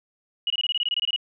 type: tone bursts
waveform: sine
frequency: 2907 Hz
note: F#7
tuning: 31 cents flat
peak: -21 dBFS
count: 13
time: 0.47-1.162 s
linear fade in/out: 2 ms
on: 32 ms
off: 23 ms
effects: none